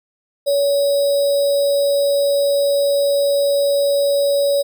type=tone with sample-and-hold; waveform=sine; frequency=565 Hz; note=C#5; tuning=33 cents sharp; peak=-13 dBFS; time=0.46-4.63 s; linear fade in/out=20 ms; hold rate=4410 Hz; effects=none